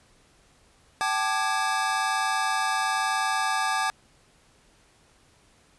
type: tone cluster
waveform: square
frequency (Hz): 770 / 871 / 1189 / 1659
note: G5 / A5 / D6 / G#6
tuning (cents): -31 / -18 / +21 / -2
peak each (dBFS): -30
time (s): 1.01-3.9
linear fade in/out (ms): 0
effects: pink hiss -60 dBFS RMS until 5.78 s + resampled to 24000 Hz